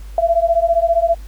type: beating tone pair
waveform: sine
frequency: 666 / 681 Hz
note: E5 / F5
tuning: +18 / -44 cents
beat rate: 15 Hz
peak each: -15 dBFS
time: 0.18-1.15 s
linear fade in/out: 2 ms
effects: added 50 Hz sine -30 dBFS peak until 1.27 s + pink hiss -48 dBFS RMS until 1.27 s